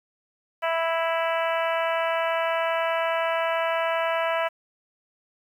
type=harmonic tone; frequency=329.6 Hz; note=E4; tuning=in tune; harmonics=2 / 3 / 4 / 5 / 6 / 7 / 8 / 9; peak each=-25 / -29 / -31 / -33 / -35 / -36 / -37 / -38 dBFS; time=0.62-4.49 s; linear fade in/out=20 ms; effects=9-bit